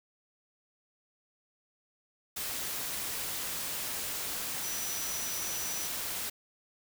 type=tone in noise; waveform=sine; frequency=5900 Hz; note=F#8; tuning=6 cents flat; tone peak=-38 dBFS; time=4.63-5.88 s; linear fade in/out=10 ms; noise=white; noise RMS=-36 dBFS; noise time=2.36-6.3 s; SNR=-5 dB; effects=none